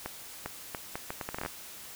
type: accelerating click train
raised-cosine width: 0.5 ms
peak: -19 dBFS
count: 13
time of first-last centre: 0.06-1.461 s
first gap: 400 ms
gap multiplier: 0.72
effects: white hiss -46 dBFS RMS until 1.95 s